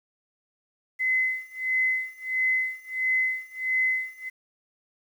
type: tone with tremolo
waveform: sine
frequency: 2039 Hz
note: C7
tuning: 45 cents flat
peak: -20 dBFS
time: 0.99-4.3 s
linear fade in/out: 20 ms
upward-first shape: sine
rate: 1.5 Hz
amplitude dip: 95%
effects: 9-bit